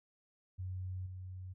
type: tone with level steps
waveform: sine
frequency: 92.5 Hz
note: F#2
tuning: in tune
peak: -38 / -43 dBFS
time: 0.58-1.54 s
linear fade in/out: 20 ms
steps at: 1.06 s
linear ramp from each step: 5 ms
effects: none